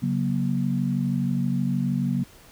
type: chord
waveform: sine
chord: F# major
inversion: second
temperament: equal with one note detuned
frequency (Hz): 138.59 / 185 / 237.6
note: C#3 / F#3 / A#3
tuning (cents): 0 / 0 / +33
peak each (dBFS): -26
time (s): 0.02-2.24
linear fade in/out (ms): 10
effects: pink hiss -51 dBFS RMS until 2.51 s